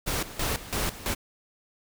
pink noise with tremolo, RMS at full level -28 dBFS, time 0.06-1.15 s, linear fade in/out 20 ms, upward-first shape square, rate 3 Hz, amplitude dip 80%, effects none

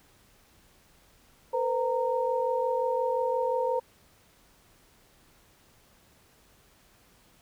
sine tone cluster, 464.3 / 510 / 924 Hz, A#4 / C5 / A#5, -7 / -44 / -16 cents, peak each -32 / -27 / -30 dBFS, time 1.53-3.8 s, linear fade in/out 10 ms, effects pink hiss -61 dBFS RMS until 7.41 s

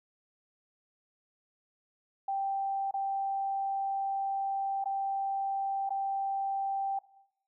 sine tone with dropouts, 784 Hz, G5, in tune, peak -29 dBFS, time 2.28-6.99 s, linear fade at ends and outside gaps 5 ms, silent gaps 2.911-2.939 / 4.842-4.856 / 5.893-5.904 s, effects noise-tail reverb RT60 0.8 s tail -18 dB re dry

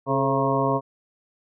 harmonic tone with a mistuned harmonic, 135.3 Hz, C#3, 42 cents flat, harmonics 1 / 2 / 3 / 4 / 5 / 7 / 8, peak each -27 / -27 / -27 / -27 / -27 / -27 / -27 dBFS, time 0.06-0.81 s, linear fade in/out 50 ms, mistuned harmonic 3, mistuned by +56 cents, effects none

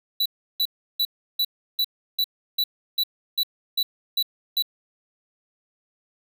square tone bursts, 3951 Hz, B7, in tune, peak -20 dBFS, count 12, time 0.2-4.624 s, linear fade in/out 5 ms, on 57 ms, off 340 ms, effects none

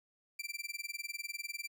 sawtooth tone with tremolo, 2349 Hz, D7, in tune, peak -33 dBFS, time 0.39-1.68 s, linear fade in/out 5 ms, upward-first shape sine, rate 20 Hz, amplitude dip 100%, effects none

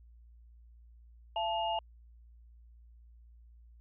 sine tone cluster, 680 / 873 / 2843 Hz, F5 / A5 / F7, -46 / -14 / +30 cents, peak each -34 / -33 / -39 dBFS, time 1.36-1.79 s, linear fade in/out 2 ms, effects added 58 Hz sine -54 dBFS peak until 3.8 s

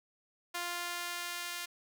sawtooth tone with high-pass filter sweep, 349.2 Hz, F4, in tune, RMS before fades -39 dBFS, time 0.54-1.66 s, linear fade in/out 10 ms, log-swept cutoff 980 to 1900 Hz, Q 0.72, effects none

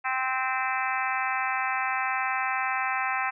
harmonic tone with a mistuned harmonic, 260.6 Hz, C4, 7 cents flat, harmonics 3 / 4 / 5 / 6 / 7 / 8 / 9 / 10, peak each -31 / -32 / -33 / -34 / -34 / -35 / -36 / -36 dBFS, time 0.04-3.31 s, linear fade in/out 20 ms, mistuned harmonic 8, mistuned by -32 cents, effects none

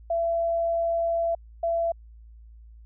sine tone pair in turn, 672 / 672 Hz, E5 / E5, +33 / +33 cents, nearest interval unison, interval 0 cents, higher neither, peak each -22 dBFS, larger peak neither, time 0.1-1.35 / 1.63-1.92 s, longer first, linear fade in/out 5 ms, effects added 56 Hz sine -45 dBFS peak until 2.85 s

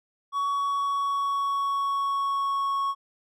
triangle tone with pitch glide, 1124 to 1104.7 Hz, C#6 to C#6, +24 to -6 cents, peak -22 dBFS, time 0.32-2.95 s, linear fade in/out 50 ms, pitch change -30 cents, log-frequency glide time 0.53-2.81 s, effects none

